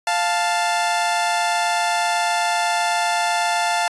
sawtooth tone pair together, 698.5 / 880.1 Hz, F5 / A5, 0 / 0 cents, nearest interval major third, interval 400 cents, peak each -17 dBFS, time 0.07-3.88 s, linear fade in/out 2 ms, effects resampled to 24000 Hz

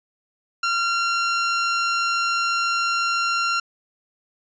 sawtooth tone, 1377 Hz, F6, 25 cents flat, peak -16 dBFS, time 0.63-3.6 s, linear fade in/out 5 ms, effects resampled to 16000 Hz

